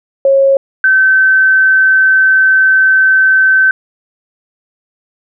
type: tone pair in turn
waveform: sine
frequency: 545 / 1537.9 Hz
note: C#5 / G6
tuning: -29 / -34 cents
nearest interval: octave + tritone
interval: 1795 cents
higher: second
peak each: -5 dBFS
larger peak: neither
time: 0.25-0.57 / 0.84-3.71 s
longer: second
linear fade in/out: 2 ms
effects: none